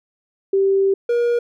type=tone pair in turn; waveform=sine / triangle; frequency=390 / 476.2 Hz; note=G4 / A#4; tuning=-9 / +37 cents; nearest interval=minor third; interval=346 cents; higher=second; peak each=-13 dBFS; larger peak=neither; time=0.53-0.94 / 1.09-1.39 s; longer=first; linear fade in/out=5 ms; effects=none